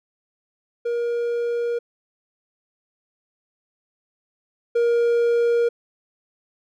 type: tone pair in turn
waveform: triangle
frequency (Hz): 473.5 / 471.3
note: A#4 / A#4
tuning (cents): +27 / +19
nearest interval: unison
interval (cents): 8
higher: first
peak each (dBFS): -19 / -14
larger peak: second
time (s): 0.85-1.79 / 4.75-5.69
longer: neither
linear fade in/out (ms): 10
effects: none